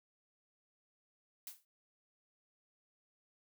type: noise with exponential decay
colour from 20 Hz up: blue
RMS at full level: -43 dBFS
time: 1.47-1.65 s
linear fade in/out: 1 ms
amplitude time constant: 38 ms
effects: none